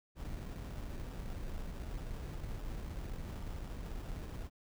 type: noise with sample-and-hold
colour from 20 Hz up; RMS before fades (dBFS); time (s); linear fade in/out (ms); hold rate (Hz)
brown; -42; 0.15-4.5; 50; 2100
effects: none